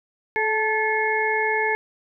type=harmonic tone with a mistuned harmonic; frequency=433.1 Hz; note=A4; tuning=27 cents flat; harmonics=1 / 2 / 4 / 5; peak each=-25 / -25 / -25 / -25 dBFS; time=0.36-1.75 s; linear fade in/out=0 ms; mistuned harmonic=2; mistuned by=+24 cents; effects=none